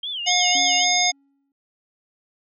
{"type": "tone with vibrato", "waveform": "sine", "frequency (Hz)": 3137, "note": "G7", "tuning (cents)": 1, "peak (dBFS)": -26, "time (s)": [0.03, 0.85], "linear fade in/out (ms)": 5, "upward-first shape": "sine", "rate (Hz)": 3.8, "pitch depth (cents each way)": 200}
{"type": "harmonic tone", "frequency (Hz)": 720, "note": "F#5", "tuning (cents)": -47, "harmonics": [1, 3, 5, 7, 9], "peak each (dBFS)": [-23, -23, -23, -23, -23], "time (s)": [0.26, 1.12], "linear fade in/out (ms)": 20}
{"type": "tone with exponential decay", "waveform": "triangle", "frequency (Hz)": 277.2, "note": "C#4", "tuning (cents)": 0, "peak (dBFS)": -29, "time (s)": [0.55, 1.52], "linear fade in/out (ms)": 2, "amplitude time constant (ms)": 210}
{"effects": []}